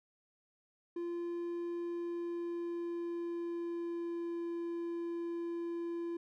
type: tone with pitch glide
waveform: triangle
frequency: 344.4 to 340.2 Hz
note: F4 to F4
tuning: -24 to -45 cents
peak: -34 dBFS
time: 0.96-6.17 s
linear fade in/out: 5 ms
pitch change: -21 cents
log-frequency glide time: 1.8-4.47 s
effects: none